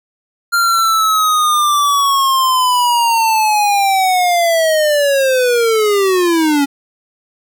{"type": "linear sweep", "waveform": "square", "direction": "down", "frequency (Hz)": [1396.9, 276], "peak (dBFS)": -11, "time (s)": [0.52, 6.66], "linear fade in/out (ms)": 20, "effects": []}